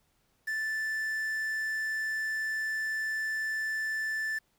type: tone with quantisation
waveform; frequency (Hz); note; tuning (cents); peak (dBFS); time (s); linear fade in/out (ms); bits
triangle; 1758; A6; -2; -28; 0.47-4.39; 10; 8
effects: pink hiss -72 dBFS RMS until 4.58 s